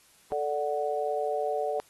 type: chord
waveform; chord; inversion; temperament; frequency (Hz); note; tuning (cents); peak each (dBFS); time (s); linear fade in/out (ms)
sine; D major; second; equal; 440 / 587.3 / 740; A4 / D5 / F#5; 0 / 0 / 0; -31; 0.32-1.8; 0
effects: white hiss -60 dBFS RMS until 1.89 s + AAC 32 kbps